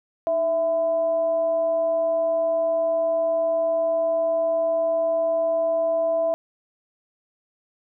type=tone with frequency modulation; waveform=sine; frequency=660 Hz; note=E5; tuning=2 cents sharp; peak=-19 dBFS; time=0.27-6.34 s; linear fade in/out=0 ms; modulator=352 Hz; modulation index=0.24; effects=none